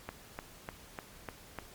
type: click train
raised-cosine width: 0.5 ms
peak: -23 dBFS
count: 6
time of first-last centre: 0.09-1.587 s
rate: 3.34 Hz
effects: pink hiss -54 dBFS RMS until 1.74 s + MP3 96 kbps